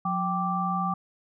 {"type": "tone cluster", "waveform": "sine", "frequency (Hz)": [179.4, 781, 1173], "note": ["F3", "G5", "D6"], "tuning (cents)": [47, -7, -2], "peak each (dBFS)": [-29, -30, -28], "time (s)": [0.05, 0.94], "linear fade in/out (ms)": 5, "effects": []}